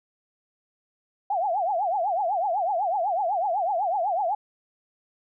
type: tone with vibrato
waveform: sine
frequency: 748 Hz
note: F#5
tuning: 19 cents sharp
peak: -22 dBFS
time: 1.3-4.35 s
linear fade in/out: 5 ms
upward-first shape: triangle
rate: 8 Hz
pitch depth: 260 cents each way
effects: none